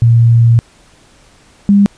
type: tone pair in turn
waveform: sine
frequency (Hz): 116.54 / 201.2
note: A#2 / G3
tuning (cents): 0 / +45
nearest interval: major sixth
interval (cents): 945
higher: second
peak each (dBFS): -4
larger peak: neither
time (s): 0.02-0.59 / 1.69-1.86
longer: first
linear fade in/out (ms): 0
effects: pink hiss -46 dBFS RMS until 1.97 s + resampled to 22050 Hz